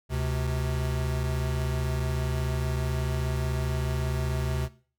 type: tone pair together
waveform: square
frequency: 72 / 128.29 Hz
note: D2 / C3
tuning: -34 / -34 cents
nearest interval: minor seventh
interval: 1000 cents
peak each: -30 / -30 dBFS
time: 0.09-4.69 s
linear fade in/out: 50 ms
effects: noise-tail reverb RT60 0.4 s tail -17 dB re dry